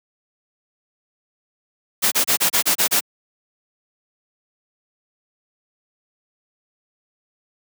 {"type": "noise bursts", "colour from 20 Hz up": "white", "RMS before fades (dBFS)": -17, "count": 8, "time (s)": [2.02, 3.007], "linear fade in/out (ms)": 20, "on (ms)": 98, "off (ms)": 29, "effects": ["high-pass 150 Hz 12 dB/octave"]}